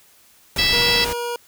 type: noise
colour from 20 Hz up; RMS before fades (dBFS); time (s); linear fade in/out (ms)
pink; -27; 0.56-1.13; 2
type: harmonic tone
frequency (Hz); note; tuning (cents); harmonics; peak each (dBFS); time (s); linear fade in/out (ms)
659.3; E5; 0; 3 / 4 / 5 / 6 / 7 / 8; -23 / -23 / -23 / -23 / -23 / -23; 0.58-1.05; 10
type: tone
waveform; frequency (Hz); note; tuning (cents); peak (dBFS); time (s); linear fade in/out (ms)
25% pulse; 477.5; A#4; +42; -20; 0.73-1.36; 2
effects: white hiss -53 dBFS RMS until 1.47 s